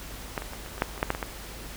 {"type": "clicks", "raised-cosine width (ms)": 0.5, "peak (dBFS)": [-13, -20, -23, -27, -24, -7, -23, -8, -9, -17, -14], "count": 11, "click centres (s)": [0.378, 0.421, 0.534, 0.662, 0.78, 0.821, 0.978, 1.029, 1.104, 1.149, 1.228], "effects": ["added 50 Hz sine -42 dBFS peak until 1.76 s", "pink hiss -42 dBFS RMS until 1.76 s"]}